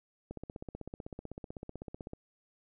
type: click train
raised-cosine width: 2 ms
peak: -28 dBFS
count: 30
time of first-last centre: 0.31-2.134 s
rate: 15.9 Hz
effects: none